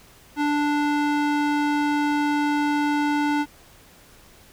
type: tone with band-pass filter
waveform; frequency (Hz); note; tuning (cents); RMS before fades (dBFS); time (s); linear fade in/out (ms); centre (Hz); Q
square; 293.7; D4; 0; -22; 0.36-3.46; 50; 930; 0.52
effects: pink hiss -51 dBFS RMS until 4.52 s